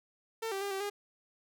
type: tone with pitch steps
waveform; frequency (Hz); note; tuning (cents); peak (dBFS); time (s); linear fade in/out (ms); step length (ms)
sawtooth; 450.6 / 389.7 / 401 / 387 / 408; A4 / G4 / G4 / G4 / G#4; +41 / -10 / +39 / -22 / -31; -30; 0.42-0.9; 10; 96
effects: none